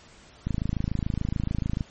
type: click train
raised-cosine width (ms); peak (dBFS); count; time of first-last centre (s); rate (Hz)
5; -14; 37; 0.47-1.808; 26.9
effects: pink hiss -52 dBFS RMS until 1.9 s + MP3 32 kbps